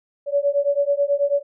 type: beating tone pair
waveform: sine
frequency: 564 / 573.2 Hz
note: C#5 / D5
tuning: +30 / -42 cents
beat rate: 9.2 Hz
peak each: -20 dBFS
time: 0.26-1.43 s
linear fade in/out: 50 ms
effects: none